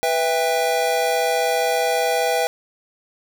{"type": "chord", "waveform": "square", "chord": "E minor", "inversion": "second", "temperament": "equal with one note detuned", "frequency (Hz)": [493.9, 659.3, 798.2], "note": ["B4", "E5", "G5"], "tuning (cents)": [0, 0, 31], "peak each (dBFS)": -23, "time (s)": [0.03, 2.47], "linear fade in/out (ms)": 0, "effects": []}